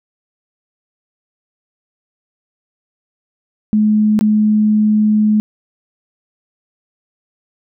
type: tone with dropouts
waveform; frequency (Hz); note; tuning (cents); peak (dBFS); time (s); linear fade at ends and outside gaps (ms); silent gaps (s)
sine; 213; G#3; +44; -9; 3.73-5.4; 0; 4.191-4.21
effects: none